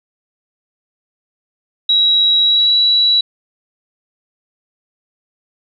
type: tone with pitch glide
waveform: sine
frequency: 3868 to 3920 Hz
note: B7 to B7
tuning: -37 to -14 cents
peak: -9 dBFS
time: 1.89-3.21 s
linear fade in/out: 5 ms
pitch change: +23 cents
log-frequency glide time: 2.42-2.76 s
effects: none